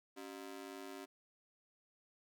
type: ring-modulated tone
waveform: sawtooth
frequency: 330.7 Hz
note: E4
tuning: 6 cents sharp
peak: -40 dBFS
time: 0.16-1.06 s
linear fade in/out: 20 ms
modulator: 51.4 Hz
effects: none